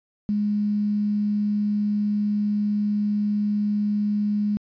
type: tone with quantisation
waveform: sine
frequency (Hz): 207.7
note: G#3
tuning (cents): 0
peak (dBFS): -20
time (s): 0.29-4.57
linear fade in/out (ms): 0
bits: 8
effects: resampled to 11025 Hz